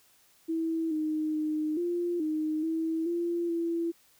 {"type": "tone with pitch steps", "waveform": "sine", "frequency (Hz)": [325.9, 309.7, 307.5, 348, 310, 323.7, 342.9, 335.9], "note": ["E4", "D#4", "D#4", "F4", "D#4", "E4", "F4", "E4"], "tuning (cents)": [-20, -8, -20, -6, -6, -31, -32, 33], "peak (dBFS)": -27, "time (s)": [0.48, 3.92], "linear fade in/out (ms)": 20, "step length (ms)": 430, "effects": ["white hiss -63 dBFS RMS until 4.19 s"]}